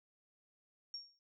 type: tone with exponential decay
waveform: sine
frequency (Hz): 5540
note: F8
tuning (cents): -15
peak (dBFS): -39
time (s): 0.94-1.19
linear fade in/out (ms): 1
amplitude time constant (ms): 54
effects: none